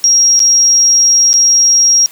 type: tone with dropouts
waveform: sine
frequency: 5620 Hz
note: F8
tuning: 10 cents sharp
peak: -5 dBFS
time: 0.04-2.06 s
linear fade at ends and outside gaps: 0 ms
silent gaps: 0.393-0.402 / 1.331-1.339 s
effects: white hiss -38 dBFS RMS until 2.11 s + high-pass 150 Hz 12 dB/octave